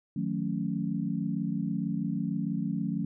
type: chord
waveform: sine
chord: D# half-diminished seventh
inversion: none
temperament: equal with one note detuned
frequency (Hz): 155.56 / 181.92 / 220 / 277.2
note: D#3 / F#3 / A3 / C#4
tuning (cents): 0 / -29 / 0 / 0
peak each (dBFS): -35 / -32 / -33 / -35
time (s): 0.16-3.05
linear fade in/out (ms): 5
effects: none